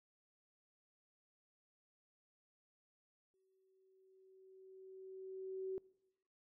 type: tone with exponential growth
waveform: sine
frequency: 379.3 Hz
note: F#4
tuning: 43 cents sharp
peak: -38 dBFS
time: 3.34-5.78 s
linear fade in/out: 0 ms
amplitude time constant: 530 ms
effects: noise-tail reverb RT60 1.0 s tail -24 dB re dry